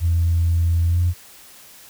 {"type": "tone with pitch glide", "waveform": "sine", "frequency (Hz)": [84.4, 87.63], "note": ["E2", "F2"], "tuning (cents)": [41, 6], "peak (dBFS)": -14, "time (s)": [0, 1.14], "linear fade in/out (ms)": 50, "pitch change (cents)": 65, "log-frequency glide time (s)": [0.87, 0.99], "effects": ["tanh soft clip ceiling -10 dBFS", "white hiss -45 dBFS RMS until 1.89 s"]}